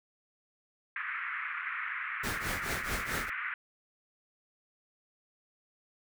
white band-pass noise, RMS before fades -37 dBFS, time 0.96-3.54 s, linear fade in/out 2 ms, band 1200 to 2200 Hz, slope 48 dB/octave
pink noise with tremolo, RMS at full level -34 dBFS, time 2.23-3.3 s, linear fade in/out 10 ms, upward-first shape triangle, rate 4.6 Hz, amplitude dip 90%
effects none

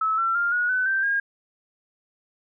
sine tone with pitch steps, 1300 / 1349 / 1399.8 / 1452.5 / 1507.2 / 1563.9 / 1622.8 Hz, E6 / E6 / F6 / F#6 / F#6 / G6 / G#6, -24 / +40 / +4 / -32 / +32 / -5 / -41 cents, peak -20 dBFS, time 0.01-1.2 s, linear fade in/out 5 ms, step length 170 ms, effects none

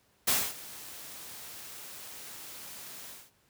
white noise with ADSR envelope, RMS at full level -25 dBFS, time 0.27-3.31 s, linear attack 11 ms, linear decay 250 ms, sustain -20 dB, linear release 220 ms, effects pink hiss -68 dBFS RMS until 3.49 s + high-pass 60 Hz 12 dB/octave

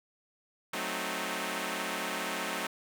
5% pulse chord, F# diminished seventh, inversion none, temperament equal, 185 / 220 / 261.6 / 311.1 Hz, F#3 / A3 / C4 / Eb4, 0 / 0 / 0 / 0 cents, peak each -27 dBFS, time 0.73-2.67 s, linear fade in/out 5 ms, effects none

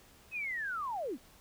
sine linear sweep, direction down, 2595 to 195.6 Hz, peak -34 dBFS, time 0.31-1.18 s, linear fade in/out 50 ms, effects pink hiss -60 dBFS RMS until 1.4 s

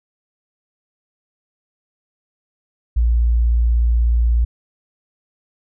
sine tone, 58.27 Hz, A#1, in tune, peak -12 dBFS, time 2.96-4.45 s, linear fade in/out 10 ms, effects none

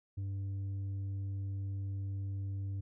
sine tone with tanh clipping, 98 Hz, G2, in tune, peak -36 dBFS, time 0.17-2.81 s, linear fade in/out 10 ms, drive 4 dB, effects none

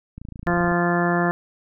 click train, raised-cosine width 5 ms, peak -23 dBFS, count 16, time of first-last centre 0.18-0.716 s, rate 28 Hz
harmonic tone, 173.9 Hz, F3, 7 cents flat, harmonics 1 / 2 / 3 / 4 / 5 / 6 / 7 / 8 / 9 / 10, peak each -22 / -24 / -30 / -25 / -34 / -29 / -33 / -30 / -38 / -27 dBFS, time 0.47-1.31 s, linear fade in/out 0 ms
effects none

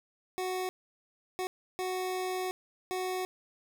25% pulse tone bursts at uneven times, 369.9 Hz, F#4, in tune, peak -28 dBFS, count 4, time 0.38-0.69 / 1.39-1.47 / 1.79-2.51 / 2.91-3.25 s, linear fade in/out 0 ms, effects none

